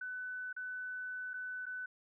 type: tone with dropouts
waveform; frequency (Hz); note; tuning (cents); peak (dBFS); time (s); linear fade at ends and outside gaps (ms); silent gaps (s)
sine; 1500; F#6; +23; -39; 0.01-1.86; 5; 0.529-0.564 / 1.335-1.339 / 1.657-1.664
effects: none